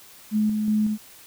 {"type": "tone with tremolo", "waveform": "sine", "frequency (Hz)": 213.4, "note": "G#3", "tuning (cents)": 47, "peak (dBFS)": -18, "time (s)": [0.31, 0.98], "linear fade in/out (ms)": 50, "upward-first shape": "square", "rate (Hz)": 2.7, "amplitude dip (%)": 35, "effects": ["white hiss -48 dBFS RMS until 1.26 s"]}